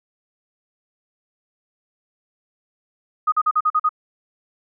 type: tone bursts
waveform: sine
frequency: 1244.5 Hz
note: D#6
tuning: in tune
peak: -14 dBFS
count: 7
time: 3.27-3.892 s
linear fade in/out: 10 ms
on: 52 ms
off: 43 ms
effects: none

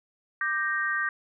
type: chord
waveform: sine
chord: G minor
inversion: second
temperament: equal with one note detuned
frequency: 1184.9 / 1568 / 1864.7 Hz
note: D6 / G6 / Bb6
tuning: +15 / 0 / 0 cents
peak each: -32 / -28 / -29 dBFS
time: 0.41-1.09 s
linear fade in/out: 2 ms
effects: none

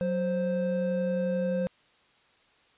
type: tone pair together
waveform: triangle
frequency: 185 / 523.6 Hz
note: F#3 / C5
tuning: 0 / +1 cents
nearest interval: octave + tritone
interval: 1801 cents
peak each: -27 / -26 dBFS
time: 0.01-1.67 s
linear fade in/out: 0 ms
effects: white hiss -63 dBFS RMS until 2.77 s + resampled to 8000 Hz

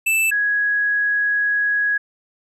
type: tone pair in turn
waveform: square / sine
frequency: 2643 / 1665 Hz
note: E7 / G#6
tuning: +4 / +4 cents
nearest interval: minor sixth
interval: 800 cents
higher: first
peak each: -16 dBFS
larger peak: neither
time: 0.06-0.31 / 0.31-1.98 s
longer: second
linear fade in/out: 10 ms
effects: resampled to 32000 Hz

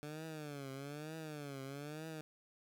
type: tone with vibrato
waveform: 15% pulse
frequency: 146.83 Hz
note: D3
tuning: in tune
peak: -38 dBFS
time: 0.03-2.21 s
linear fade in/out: 0 ms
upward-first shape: triangle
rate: 1.1 Hz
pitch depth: 170 cents each way
effects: none

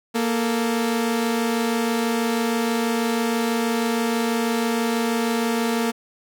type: tone pair together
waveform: sawtooth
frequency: 233.1 / 440 Hz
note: A#3 / A4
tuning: 0 / 0 cents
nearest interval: major seventh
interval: 1100 cents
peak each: -17 / -23 dBFS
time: 0.14-5.92 s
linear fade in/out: 20 ms
effects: none

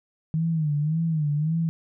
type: tone with vibrato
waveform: sine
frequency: 155.56 Hz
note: D#3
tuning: in tune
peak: -21 dBFS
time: 0.34-1.69 s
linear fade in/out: 0 ms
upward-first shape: sine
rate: 1.8 Hz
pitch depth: 110 cents each way
effects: none

